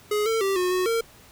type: tone with pitch steps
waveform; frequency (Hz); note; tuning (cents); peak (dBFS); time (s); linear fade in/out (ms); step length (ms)
square; 419 / 448.8 / 390.3 / 362.6 / 367.2 / 457.8; G#4 / A4 / G4 / F#4 / F#4 / A#4; +15 / +34 / -8 / -35 / -13 / -31; -22; 0.11-1.01; 5; 150
effects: pink hiss -51 dBFS RMS until 1.31 s